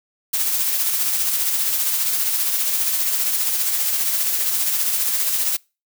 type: noise with tremolo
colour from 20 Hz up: blue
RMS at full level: -19 dBFS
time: 0.33-5.57 s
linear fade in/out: 10 ms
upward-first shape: sine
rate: 15 Hz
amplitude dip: 35%
effects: noise-tail reverb RT60 0.3 s tail -26 dB re dry